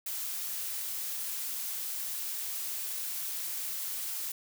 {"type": "noise", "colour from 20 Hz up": "blue", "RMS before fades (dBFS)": -36, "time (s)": [0.06, 4.32], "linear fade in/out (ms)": 5, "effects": []}